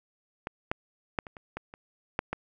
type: clicks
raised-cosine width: 0.5 ms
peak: -18 / -12 / -12 / -27 / -29 / -20 / -29 / -11 / -16 dBFS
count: 9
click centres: 0.471 / 0.715 / 1.188 / 1.268 / 1.368 / 1.57 / 1.739 / 2.191 / 2.33 s
effects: none